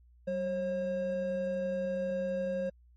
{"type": "tone pair together", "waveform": "triangle", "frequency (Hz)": [190.4, 539.2], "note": ["F#3", "C#5"], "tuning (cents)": [50, -48], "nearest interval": "octave + tritone", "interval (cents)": 1802, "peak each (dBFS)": [-35, -29], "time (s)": [0.27, 2.7], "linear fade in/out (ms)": 10, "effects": ["added 60 Hz sine -57 dBFS peak until 2.96 s", "MP3 32 kbps"]}